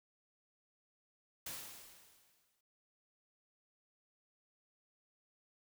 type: noise with exponential decay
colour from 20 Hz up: white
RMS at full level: -43 dBFS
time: 1.46-2.61 s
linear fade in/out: 5 ms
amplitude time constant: 250 ms
effects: none